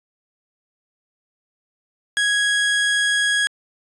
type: tone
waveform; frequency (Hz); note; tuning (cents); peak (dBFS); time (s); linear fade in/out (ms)
30% pulse; 1658; G#6; -3; -14; 2.17-3.47; 0
effects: resampled to 24000 Hz